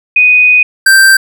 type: tone pair in turn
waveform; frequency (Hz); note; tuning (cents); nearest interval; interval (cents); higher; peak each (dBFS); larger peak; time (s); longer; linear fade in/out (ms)
sine / square; 2489 / 1568; D#7 / G6; 0 / 0; minor sixth; 800; first; -3; neither; 0.16-0.63 / 0.86-1.17; first; 5
effects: none